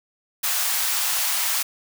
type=high-pass noise; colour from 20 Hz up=white; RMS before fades=-23 dBFS; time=0.43-1.63 s; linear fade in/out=10 ms; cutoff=730 Hz; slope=24 dB/octave; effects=none